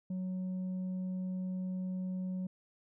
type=tone with tanh clipping; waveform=sine; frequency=185 Hz; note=F#3; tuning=in tune; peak=-35 dBFS; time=0.1-2.47 s; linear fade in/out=5 ms; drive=3 dB; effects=none